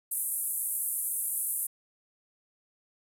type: band-pass noise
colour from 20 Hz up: white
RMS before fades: -32 dBFS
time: 0.11-1.67 s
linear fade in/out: 10 ms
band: 9000 to 13000 Hz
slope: 48 dB/octave
effects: none